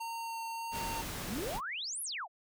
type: tone with vibrato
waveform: square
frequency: 915 Hz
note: A#5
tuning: 32 cents flat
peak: -38 dBFS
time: 0-1.02 s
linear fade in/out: 10 ms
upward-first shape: sine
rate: 1.7 Hz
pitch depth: 8 cents each way
type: noise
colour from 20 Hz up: pink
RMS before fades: -40 dBFS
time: 0.71-1.61 s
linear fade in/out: 50 ms
type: exponential two-way sweep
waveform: sine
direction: up then down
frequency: 159.5 to 11620 to 624 Hz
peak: -36 dBFS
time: 1.27-2.28 s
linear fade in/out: 50 ms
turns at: 2.02 s
effects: none